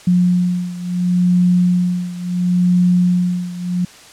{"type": "beating tone pair", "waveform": "sine", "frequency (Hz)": [178.5, 179.22], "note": ["F3", "F3"], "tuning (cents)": [38, 45], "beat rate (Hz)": 0.72, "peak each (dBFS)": [-14, -17], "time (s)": [0.07, 3.85], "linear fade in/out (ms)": 5, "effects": ["white hiss -41 dBFS RMS until 4.12 s", "low-pass 8000 Hz 12 dB/octave"]}